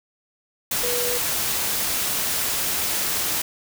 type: tone in noise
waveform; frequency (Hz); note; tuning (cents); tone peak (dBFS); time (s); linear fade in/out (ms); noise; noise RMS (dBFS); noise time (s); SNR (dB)
sine; 487; B4; -24; -26; 0.83-1.18; 5; white; -24; 0.71-3.42; -5
effects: none